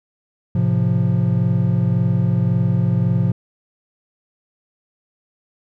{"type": "chord", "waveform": "triangle", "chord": "F major", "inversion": "first", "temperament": "just", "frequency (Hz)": [109.13, 130.96, 174.61], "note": ["A2", "C3", "F3"], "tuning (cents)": [-14, 2, 0], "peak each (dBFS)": -17, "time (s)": [0.55, 3.32], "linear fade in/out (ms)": 5, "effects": []}